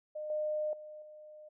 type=tone with level steps; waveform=sine; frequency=609 Hz; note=D#5; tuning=37 cents flat; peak=-37 / -31 / -45 / -49 dBFS; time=0.15-1.49 s; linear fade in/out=10 ms; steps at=0.3 / 0.73 / 1.02 s; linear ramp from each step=2 ms; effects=none